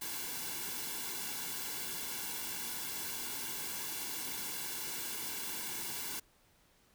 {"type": "noise with comb filter", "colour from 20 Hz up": "white", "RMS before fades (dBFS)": -40, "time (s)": [0.01, 6.2], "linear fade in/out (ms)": 10, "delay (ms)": 1.6, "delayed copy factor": -0.7, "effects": ["pink hiss -68 dBFS RMS until 6.94 s"]}